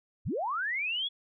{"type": "linear sweep", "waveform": "sine", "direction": "up", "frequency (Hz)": [39.79, 3433], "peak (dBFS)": -29, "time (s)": [0.25, 1.09], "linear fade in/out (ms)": 20, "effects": []}